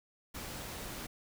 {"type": "noise", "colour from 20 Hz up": "pink", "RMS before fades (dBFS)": -43, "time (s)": [0.34, 1.07], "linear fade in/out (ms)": 10, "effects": []}